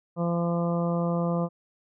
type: harmonic tone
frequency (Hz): 171.1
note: F3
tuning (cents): -35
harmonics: 1 / 2 / 3 / 4 / 5 / 6 / 7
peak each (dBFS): -25 / -35 / -30 / -35 / -42 / -38 / -39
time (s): 0.16-1.49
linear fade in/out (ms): 50
effects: none